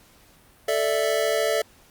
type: chord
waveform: square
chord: A suspended fourth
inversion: none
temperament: just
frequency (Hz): 440 / 586.7 / 660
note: A4 / D5 / E5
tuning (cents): 0 / -2 / +2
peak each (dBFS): -26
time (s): 0.68-1.62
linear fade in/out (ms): 5
effects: pink hiss -55 dBFS RMS until 1.9 s + Opus 48 kbps